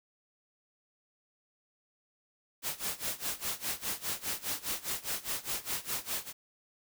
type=noise with tremolo; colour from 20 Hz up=white; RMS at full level=-33 dBFS; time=2.62-6.33 s; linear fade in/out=50 ms; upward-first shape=sine; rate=4.9 Hz; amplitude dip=90%; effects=none